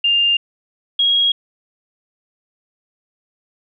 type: tone pair in turn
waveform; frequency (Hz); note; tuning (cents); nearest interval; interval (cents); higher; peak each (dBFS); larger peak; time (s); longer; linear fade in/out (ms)
sine; 2803 / 3291; F7 / G#7; +6 / -16; minor third; 278; second; -12; neither; 0.04-0.37 / 0.99-1.32; neither; 5
effects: none